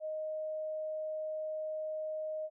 sine tone, 622.3 Hz, D#5, in tune, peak -35 dBFS, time 0-2.5 s, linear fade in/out 50 ms, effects none

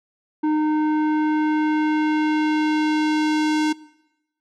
square tone with low-pass filter sweep, 306.8 Hz, D#4, 24 cents flat, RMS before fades -20 dBFS, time 0.43-3.73 s, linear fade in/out 10 ms, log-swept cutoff 940 to 6300 Hz, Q 0.9, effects noise-tail reverb RT60 0.9 s tail -20 dB re dry

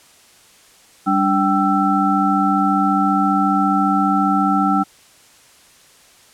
sine tone cluster, 196.6 / 291.3 / 776 / 1330 Hz, G3 / D4 / G5 / E6, +5 / -14 / -18 / +15 cents, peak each -19 dBFS, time 1.06-4.84 s, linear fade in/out 20 ms, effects white hiss -49 dBFS RMS until 6.33 s + low-pass 10000 Hz 12 dB/octave

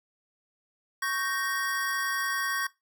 square chord, G diminished, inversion second, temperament equal with one note detuned, 1108.7 / 1555.4 / 1864.7 Hz, Db6 / G6 / Bb6, 0 / -14 / 0 cents, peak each -33 dBFS, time 1.02-2.67 s, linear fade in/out 5 ms, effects noise-tail reverb RT60 0.2 s tail -19 dB re dry

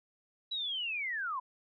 sine linear sweep, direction down, 3951 to 968 Hz, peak -33 dBFS, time 0.51-1.4 s, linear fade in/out 10 ms, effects none

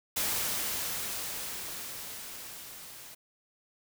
white noise with level ramp, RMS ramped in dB -30 to -48 dBFS, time 0.16-3.15 s, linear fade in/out 10 ms, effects none

